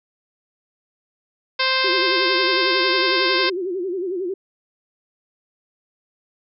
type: harmonic tone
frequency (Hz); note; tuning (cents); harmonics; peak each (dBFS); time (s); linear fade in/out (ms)
523.3; C5; 0; 1 / 2 / 3 / 4 / 5 / 6 / 7 / 8 / 9 / 10; -27 / -24 / -25 / -25 / -26 / -29 / -26 / -29 / -26 / -29; 1.59-3.5; 10
type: tone with vibrato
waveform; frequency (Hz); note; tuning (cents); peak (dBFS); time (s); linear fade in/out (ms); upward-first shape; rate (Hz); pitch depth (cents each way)
sine; 367.4; F#4; -12; -22; 1.84-4.34; 5; sine; 11; 120
effects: none